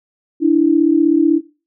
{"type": "tone pair together", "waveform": "sine", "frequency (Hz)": [293.6, 329.6], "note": ["D4", "E4"], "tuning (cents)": [0, 0], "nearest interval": "major second", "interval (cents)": 200, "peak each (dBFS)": -12, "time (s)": [0.4, 1.41], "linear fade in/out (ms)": 50, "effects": ["noise-tail reverb RT60 0.3 s tail -19 dB re dry"]}